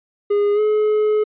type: tone with pitch glide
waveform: triangle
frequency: 410 to 425.9 Hz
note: G#4 to G#4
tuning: -22 to +44 cents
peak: -12 dBFS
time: 0.3-1.24 s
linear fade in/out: 10 ms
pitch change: +66 cents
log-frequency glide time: 0.54-0.6 s
effects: resampled to 8000 Hz